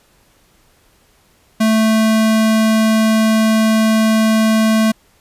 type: tone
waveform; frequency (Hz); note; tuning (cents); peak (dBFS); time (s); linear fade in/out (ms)
square; 220; A3; 0; -11; 1.6-4.92; 10
effects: pink hiss -54 dBFS RMS until 5.2 s + resampled to 32000 Hz

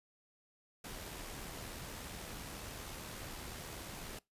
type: noise with amplitude modulation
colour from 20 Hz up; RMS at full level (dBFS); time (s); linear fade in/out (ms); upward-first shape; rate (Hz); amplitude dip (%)
pink; -45; 0.84-4.19; 5; sine; 76.6; 30
effects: noise-tail reverb RT60 0.2 s tail -23 dB re dry + resampled to 32000 Hz

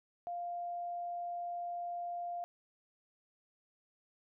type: tone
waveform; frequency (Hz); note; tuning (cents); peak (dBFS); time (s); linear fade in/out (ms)
sine; 698.5; F5; 0; -37; 0.27-2.44; 0
effects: none

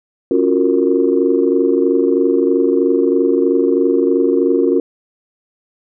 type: chord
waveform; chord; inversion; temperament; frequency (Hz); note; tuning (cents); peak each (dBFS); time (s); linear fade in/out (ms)
sine; Gb major seventh; second; just; 277.5 / 346.9 / 370 / 462.5; Db4 / F4 / Gb4 / Bb4; +2 / -12 / 0 / -14; -16; 0.31-4.8; 2
effects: tanh soft clip ceiling 0 dBFS

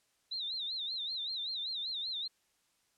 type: tone with vibrato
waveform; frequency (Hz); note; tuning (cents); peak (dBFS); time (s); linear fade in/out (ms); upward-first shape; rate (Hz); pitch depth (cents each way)
sine; 3869; B7; -36; -35; 0.31-2.28; 10; sine; 5.2; 150
effects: white hiss -74 dBFS RMS until 2.97 s + low-pass 10000 Hz 12 dB/octave

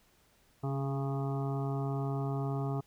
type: harmonic tone with a mistuned harmonic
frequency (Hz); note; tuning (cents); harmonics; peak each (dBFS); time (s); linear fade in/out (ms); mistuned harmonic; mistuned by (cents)
137.1; C#3; -19; 1 / 2 / 3 / 5 / 6 / 7 / 8 / 9; -32 / -40 / -40 / -43 / -46 / -52 / -49 / -48; 0.63-2.81; 10; 2; +30
effects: pink hiss -67 dBFS RMS until 2.86 s

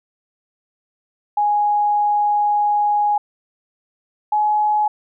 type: tone pair in turn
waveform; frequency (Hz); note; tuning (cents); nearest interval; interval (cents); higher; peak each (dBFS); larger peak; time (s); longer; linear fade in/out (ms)
sine; 830 / 844; G#5 / G#5; -1 / +28; unison; 29; second; -14; neither; 1.37-3.18 / 4.32-4.88; first; 5
effects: none

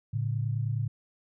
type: tone pair together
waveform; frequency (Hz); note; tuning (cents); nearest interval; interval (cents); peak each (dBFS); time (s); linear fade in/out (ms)
sine; 111.58 / 141.2; A2 / C#3; +25 / +32; major third; 407; -28 / -32; 0.13-0.88; 10
effects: none

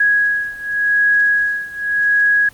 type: beating tone pair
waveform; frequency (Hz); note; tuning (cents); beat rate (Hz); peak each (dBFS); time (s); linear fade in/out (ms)
sine; 1661.2 / 1662.08; G#6 / G#6; 0 / +1; 0.88; -15 / -17; 0-2.49; 5
effects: pink hiss -45 dBFS RMS until 2.53 s + Opus 32 kbps

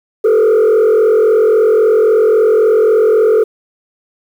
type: tone with frequency modulation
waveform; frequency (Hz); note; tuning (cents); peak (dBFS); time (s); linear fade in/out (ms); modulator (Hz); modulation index
sine; 440; A4; 0; -4; 0.24-3.44; 10; 43.7; 0.92
effects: tanh soft clip ceiling -6 dBFS + 7-bit

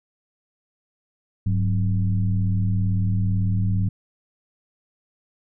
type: tone with frequency modulation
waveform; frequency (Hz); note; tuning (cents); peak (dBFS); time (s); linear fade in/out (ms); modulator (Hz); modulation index
sine; 101.2; G#2; -44; -18; 1.46-3.89; 5; 82.2; 0.84
effects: none

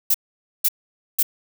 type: noise bursts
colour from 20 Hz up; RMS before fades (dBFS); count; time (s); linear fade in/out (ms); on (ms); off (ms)
violet; -17; 3; 0.1-1.229; 5; 43; 500
effects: none

